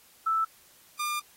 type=tone pair in turn; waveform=sine / sawtooth; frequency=1318.5 / 1200.4 Hz; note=E6 / D6; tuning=0 / +38 cents; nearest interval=major second; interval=162 cents; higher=first; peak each=-23 / -25 dBFS; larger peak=first; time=0.26-0.45 / 0.99-1.2 s; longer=second; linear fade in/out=10 ms; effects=white hiss -58 dBFS RMS until 1.36 s + AAC 48 kbps